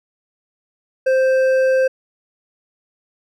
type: tone with hard clipping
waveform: sine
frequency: 523.3 Hz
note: C5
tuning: in tune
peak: -14 dBFS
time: 1.06-1.88 s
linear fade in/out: 10 ms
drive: 7 dB
effects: none